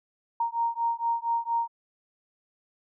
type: beating tone pair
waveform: sine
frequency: 928 / 932.3 Hz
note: A#5 / A#5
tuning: -8 / 0 cents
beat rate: 4.3 Hz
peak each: -28 dBFS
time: 0.4-1.68 s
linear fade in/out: 5 ms
effects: none